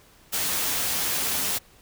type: noise with comb filter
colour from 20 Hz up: white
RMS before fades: -26 dBFS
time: 0.32-1.59 s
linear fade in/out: 20 ms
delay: 11 ms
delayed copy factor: +0.5
effects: pink hiss -55 dBFS RMS until 1.81 s